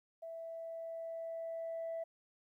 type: tone with level ramp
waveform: sine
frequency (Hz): 659.3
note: E5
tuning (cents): 0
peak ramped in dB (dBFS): -43 to -36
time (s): 0.22-2.04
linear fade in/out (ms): 10
effects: tanh soft clip ceiling -35 dBFS + 13-bit